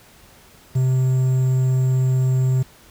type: tone with quantisation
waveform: triangle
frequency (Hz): 129.7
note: C3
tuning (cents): -15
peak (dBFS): -13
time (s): 0.75-2.63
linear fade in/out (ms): 10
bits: 7
effects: pink hiss -49 dBFS RMS until 2.9 s